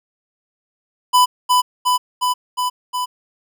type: tone with echo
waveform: square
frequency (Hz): 997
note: B5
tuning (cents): +16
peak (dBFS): -10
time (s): 1.13-1.26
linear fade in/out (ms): 20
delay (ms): 360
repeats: 5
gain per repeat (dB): -2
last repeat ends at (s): 3.06
effects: none